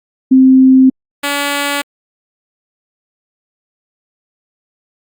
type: tone pair in turn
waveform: sine / 5% pulse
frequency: 261.6 / 285.3 Hz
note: C4 / C#4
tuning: 0 / +50 cents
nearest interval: major second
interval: 150 cents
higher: second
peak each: -3 dBFS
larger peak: neither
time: 0.31-0.9 / 1.23-1.82 s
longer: neither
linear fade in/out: 10 ms
effects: Opus 48 kbps